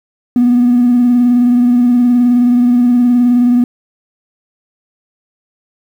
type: tone with vibrato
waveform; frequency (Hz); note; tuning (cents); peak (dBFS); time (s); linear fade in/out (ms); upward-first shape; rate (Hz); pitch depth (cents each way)
triangle; 244; B3; -21; -3; 0.36-3.64; 2; triangle; 19; 37
effects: tanh soft clip ceiling -3 dBFS + 7-bit